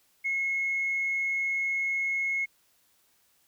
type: tone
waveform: sine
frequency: 2172 Hz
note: C#7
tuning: 36 cents flat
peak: -25 dBFS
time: 0.24-2.46 s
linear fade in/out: 20 ms
effects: tanh soft clip ceiling -21 dBFS + white hiss -67 dBFS RMS until 3.47 s